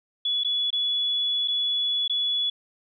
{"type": "tone with dropouts", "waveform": "sine", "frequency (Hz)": 3408, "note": "G#7", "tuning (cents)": 44, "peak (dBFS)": -22, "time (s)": [0.25, 2.5], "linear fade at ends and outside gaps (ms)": 5, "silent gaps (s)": [[0.436, 0.446], [0.705, 0.728], [1.477, 1.481], [2.079, 2.096]], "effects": []}